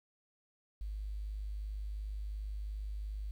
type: tone with quantisation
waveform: sine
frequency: 51.4 Hz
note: G#1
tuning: 17 cents flat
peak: -37 dBFS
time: 0.81-3.31 s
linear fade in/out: 0 ms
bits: 11
effects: none